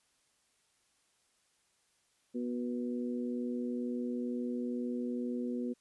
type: harmonic tone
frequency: 122.2 Hz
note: B2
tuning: 18 cents flat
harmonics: 2 / 3 / 4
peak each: -34 / -41 / -43 dBFS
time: 2.34-5.74 s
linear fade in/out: 20 ms
effects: white hiss -73 dBFS RMS until 5.8 s + resampled to 24000 Hz